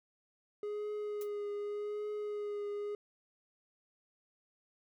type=tone with vibrato; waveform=triangle; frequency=415.3 Hz; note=G#4; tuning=in tune; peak=-34 dBFS; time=0.63-2.95 s; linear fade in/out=2 ms; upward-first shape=triangle; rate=0.85 Hz; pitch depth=23 cents each way
type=noise with exponential decay; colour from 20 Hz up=blue; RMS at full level=-45 dBFS; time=1.21-1.3 s; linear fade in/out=2 ms; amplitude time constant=18 ms
effects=none